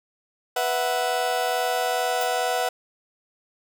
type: chord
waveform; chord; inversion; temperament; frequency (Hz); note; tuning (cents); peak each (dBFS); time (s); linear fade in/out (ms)
35% pulse; B suspended fourth; none; just; 493.9 / 658.5 / 740.8; B4 / E5 / F#5; 0 / -2 / +2; -26 / -27 / -23; 0.56-2.69; 5
type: noise with exponential decay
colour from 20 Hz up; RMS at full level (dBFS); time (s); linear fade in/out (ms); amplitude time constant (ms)
violet; -28; 2.21-2.32; 2; 23
effects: none